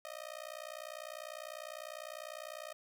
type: tone with amplitude modulation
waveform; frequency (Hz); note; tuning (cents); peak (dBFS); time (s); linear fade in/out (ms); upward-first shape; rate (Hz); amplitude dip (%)
sawtooth; 621; D#5; -3; -36; 0.05-2.73; 0; sine; 60; 100
effects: none